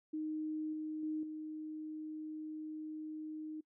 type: tone with level steps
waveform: sine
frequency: 310 Hz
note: D#4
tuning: 6 cents flat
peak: -36 / -38 / -35 / -41 dBFS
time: 0.13-3.61 s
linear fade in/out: 10 ms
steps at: 0.73 / 1.03 / 1.23 s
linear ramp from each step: 2 ms
effects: noise-tail reverb RT60 0.1 s tail -24 dB re dry